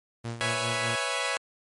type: tone with tremolo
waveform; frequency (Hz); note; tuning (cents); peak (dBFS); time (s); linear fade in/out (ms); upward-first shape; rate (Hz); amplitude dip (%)
sawtooth; 116.54; A#2; 0; -27; 0.24-0.96; 10; sine; 5; 65
type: chord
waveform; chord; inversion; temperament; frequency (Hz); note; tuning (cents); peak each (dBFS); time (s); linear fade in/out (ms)
10% pulse; C# minor seventh; third; equal; 493.9 / 554.4 / 659.3 / 830.6; B4 / C#5 / E5 / G#5; 0 / 0 / 0 / 0; -25 / -23 / -24 / -26; 0.41-1.37; 0
effects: MP3 48 kbps